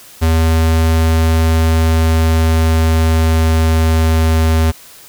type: tone with pitch glide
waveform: square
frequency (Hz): 81 to 80.44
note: E2 to E2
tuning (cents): -30 to -42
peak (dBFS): -10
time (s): 0.21-4.72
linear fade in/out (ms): 20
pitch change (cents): -12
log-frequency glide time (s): 1.38-4.42
effects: white hiss -39 dBFS RMS until 5.08 s